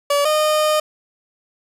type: tone pair in turn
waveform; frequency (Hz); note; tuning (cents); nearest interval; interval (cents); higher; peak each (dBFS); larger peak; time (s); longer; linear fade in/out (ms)
30% pulse; 573 / 612.7; D5 / D#5; -43 / -27; minor second; 116; second; -12; neither; 0.1-0.25 / 0.25-0.8; second; 5
effects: resampled to 32000 Hz + 9-bit